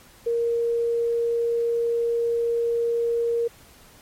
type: tone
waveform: sine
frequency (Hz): 467.6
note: A#4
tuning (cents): +5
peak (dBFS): -20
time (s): 0.26-3.48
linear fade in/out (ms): 10
effects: pink hiss -51 dBFS RMS until 4.01 s + MP3 64 kbps